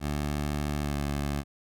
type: tone with pitch glide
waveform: 15% pulse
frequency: 73.42 to 71.54 Hz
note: D2 to D2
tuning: 0 to -45 cents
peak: -22 dBFS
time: 0-1.44 s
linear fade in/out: 50 ms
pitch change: -45 cents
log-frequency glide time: 0.81-0.96 s
effects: none